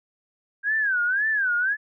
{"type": "tone with vibrato", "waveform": "sine", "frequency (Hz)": 1587, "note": "G6", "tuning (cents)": 21, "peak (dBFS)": -20, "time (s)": [0.63, 1.77], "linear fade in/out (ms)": 50, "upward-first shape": "sine", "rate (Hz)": 1.9, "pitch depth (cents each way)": 190, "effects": []}